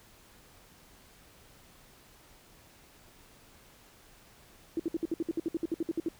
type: tone bursts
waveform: sine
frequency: 329.6 Hz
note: E4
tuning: in tune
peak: -27 dBFS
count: 16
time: 4.77-6.086 s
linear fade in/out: 2 ms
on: 26 ms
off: 60 ms
effects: pink hiss -58 dBFS RMS until 6.19 s